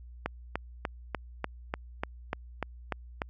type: click train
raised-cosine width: 0.5 ms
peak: -15 dBFS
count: 11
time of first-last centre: 0.26-3.219 s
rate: 3.38 Hz
effects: added 60 Hz sine -45 dBFS peak until 3.29 s

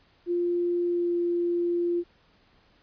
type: tone with pitch glide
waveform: sine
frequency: 349.2 to 346.6 Hz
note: F4 to F4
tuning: 0 to -13 cents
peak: -23 dBFS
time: 0.26-2.04 s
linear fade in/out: 50 ms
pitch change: -13 cents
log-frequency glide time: 0.86-1.15 s
effects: pink hiss -62 dBFS RMS until 2.82 s + resampled to 11025 Hz

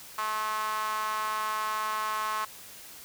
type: tone with high-pass filter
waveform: sawtooth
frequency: 215.5 Hz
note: A3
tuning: 36 cents flat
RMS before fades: -31 dBFS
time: 0.18-2.45 s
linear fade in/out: 5 ms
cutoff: 1100 Hz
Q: 5.3
effects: white hiss -47 dBFS RMS until 3.04 s

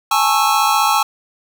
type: chord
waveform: square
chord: A major seventh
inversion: third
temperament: just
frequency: 825 / 880 / 1100 / 1320 Hz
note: G#5 / A5 / C#6 / E6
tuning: -12 / 0 / -14 / +2 cents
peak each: -19 dBFS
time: 0.11-1.03 s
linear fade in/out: 5 ms
effects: none

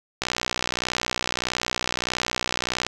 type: click train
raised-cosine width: 0.2 ms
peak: -6 dBFS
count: 164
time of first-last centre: 0.22-2.866 s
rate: 61.6 Hz
effects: none

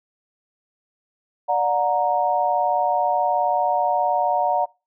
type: chord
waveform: sine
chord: D augmented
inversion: none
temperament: equal with one note detuned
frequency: 587.3 / 726 / 932.3 Hz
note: D5 / F#5 / A#5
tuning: 0 / -33 / 0 cents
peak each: -24 / -20 / -22 dBFS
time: 1.48-4.66 s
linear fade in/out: 20 ms
effects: noise-tail reverb RT60 0.3 s tail -25 dB re dry

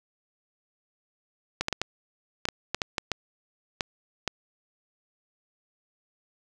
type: clicks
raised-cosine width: 0.2 ms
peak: -9 dBFS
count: 12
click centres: 1.61 / 1.684 / 1.727 / 1.816 / 2.454 / 2.487 / 2.746 / 2.818 / 2.982 / 3.117 / 3.808 / 4.277 s
effects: none

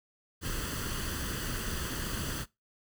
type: noise with comb filter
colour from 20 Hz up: pink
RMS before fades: -35 dBFS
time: 0.41-2.46 s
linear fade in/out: 50 ms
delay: 0.65 ms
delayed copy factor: +0.65
effects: noise-tail reverb RT60 0.2 s tail -20 dB re dry

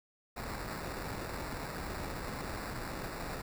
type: noise with sample-and-hold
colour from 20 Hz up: pink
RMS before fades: -40 dBFS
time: 0.36-3.42 s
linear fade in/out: 10 ms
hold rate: 3150 Hz
effects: none

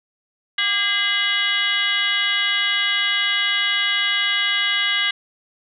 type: tone with frequency modulation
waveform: sine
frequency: 2489 Hz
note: D#7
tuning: in tune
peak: -17 dBFS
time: 0.58-5.11 s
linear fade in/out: 5 ms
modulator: 434 Hz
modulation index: 2.3
effects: none

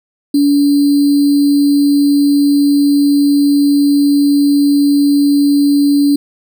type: tone with sample-and-hold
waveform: sine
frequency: 285.9 Hz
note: D4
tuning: 46 cents flat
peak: -7 dBFS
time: 0.34-6.16 s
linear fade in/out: 5 ms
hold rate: 4410 Hz
effects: none

